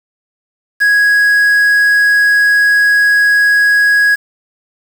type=tone with quantisation; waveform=triangle; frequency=1661.2 Hz; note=G#6; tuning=in tune; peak=-5 dBFS; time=0.8-4.16 s; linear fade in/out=20 ms; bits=5; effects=none